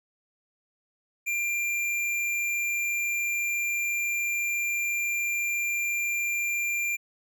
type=tone with tanh clipping; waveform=sine; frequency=2381 Hz; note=D7; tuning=23 cents sharp; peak=-27 dBFS; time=1.26-6.97 s; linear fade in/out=20 ms; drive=17 dB; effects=none